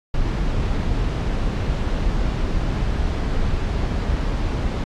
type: noise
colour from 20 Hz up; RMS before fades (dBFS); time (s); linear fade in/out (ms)
brown; -21; 0.14-4.84; 2
effects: low-pass 5000 Hz 12 dB/octave + AAC 64 kbps